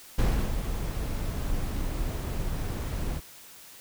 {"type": "noise with ADSR envelope", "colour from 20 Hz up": "brown", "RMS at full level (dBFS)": -22, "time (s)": [0.18, 3.21], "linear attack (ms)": 11, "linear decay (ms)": 340, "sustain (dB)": -8, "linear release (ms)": 47, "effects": ["white hiss -49 dBFS RMS until 3.8 s"]}